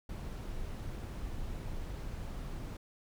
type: noise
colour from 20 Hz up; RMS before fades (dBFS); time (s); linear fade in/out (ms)
brown; -40; 0.09-2.77; 5
effects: none